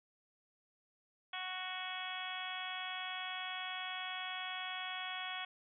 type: harmonic tone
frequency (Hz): 370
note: F#4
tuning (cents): 0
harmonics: 2 / 3 / 4 / 5 / 6 / 7 / 8 / 9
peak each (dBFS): -47 / -48 / -48 / -49 / -48 / -49 / -52 / -45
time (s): 1.33-5.45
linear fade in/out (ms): 5
effects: none